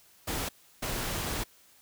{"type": "noise bursts at uneven times", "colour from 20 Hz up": "pink", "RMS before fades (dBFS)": -33, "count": 2, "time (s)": [[0.27, 0.49], [0.82, 1.44]], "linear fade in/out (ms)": 10, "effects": ["white hiss -60 dBFS RMS until 1.81 s"]}